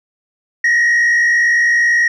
sine tone with frequency modulation, 1889 Hz, A#6, 22 cents sharp, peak -7 dBFS, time 0.64-2.08 s, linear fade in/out 5 ms, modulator 58.9 Hz, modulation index 0.76, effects tanh soft clip ceiling -9 dBFS

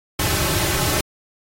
pink noise with comb filter, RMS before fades -20 dBFS, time 0.19-1.01 s, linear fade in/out 5 ms, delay 4.2 ms, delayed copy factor -0.85, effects AAC 48 kbps

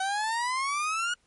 30% pulse exponential sweep, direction up, 754 to 1456 Hz, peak -24 dBFS, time 0-1.14 s, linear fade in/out 5 ms, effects pink hiss -68 dBFS RMS until 1.26 s + MP3 48 kbps

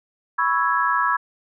sine chord, C# minor seventh, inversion third, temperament equal, 987.8 / 1108.7 / 1318.5 / 1661.2 Hz, B5 / C#6 / E6 / G#6, 0 / 0 / 0 / 0 cents, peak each -23 dBFS, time 0.38-1.17 s, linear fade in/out 10 ms, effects none

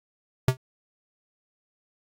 square tone with exponential decay, 129.2 Hz, C3, 21 cents flat, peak -14 dBFS, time 0.48-0.57 s, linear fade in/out 2 ms, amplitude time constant 19 ms, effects AAC 48 kbps

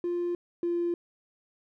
triangle tone pair in turn, 349.2 / 345 Hz, F4 / F4, 0 / -21 cents, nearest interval unison, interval 21 cents, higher first, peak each -24 / -22 dBFS, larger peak second, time 0.04-0.35 / 0.63-0.94 s, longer neither, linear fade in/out 2 ms, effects tanh soft clip ceiling -23 dBFS

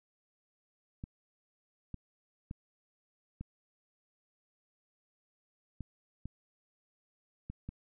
clicks, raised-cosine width 5 ms, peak -28 dBFS, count 8, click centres 1.039 / 1.943 / 2.511 / 3.41 / 5.807 / 6.256 / 7.5 / 7.69 s, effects none

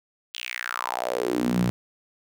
sawtooth tone with high-pass filter sweep, 61 Hz, B1, 21 cents flat, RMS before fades -27 dBFS, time 0.34-1.7 s, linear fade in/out 0 ms, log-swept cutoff 3300 to 140 Hz, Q 4.9, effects none

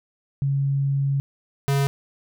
sine / square tone pair in turn, 138.59 / 139.12 Hz, C#3 / C#3, 0 / +7 cents, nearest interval unison, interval 7 cents, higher second, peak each -19 dBFS, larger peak neither, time 0.42-1.2 / 1.68-1.87 s, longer first, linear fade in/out 0 ms, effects none

